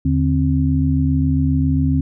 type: tone cluster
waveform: sine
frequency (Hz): 80.1 / 147.5 / 265.4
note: E2 / D3 / C4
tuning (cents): -49 / +8 / +25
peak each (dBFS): -18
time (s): 0.05-2.01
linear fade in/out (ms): 5
effects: none